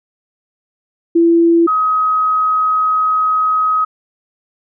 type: tone pair in turn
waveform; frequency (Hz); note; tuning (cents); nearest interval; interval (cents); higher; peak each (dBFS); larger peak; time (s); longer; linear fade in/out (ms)
sine; 336.2 / 1265.7; E4 / D#6; +34 / +29; octave + major seventh; 2295; second; -7 / -11; first; 1.15-1.67 / 1.67-3.85; second; 10
effects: none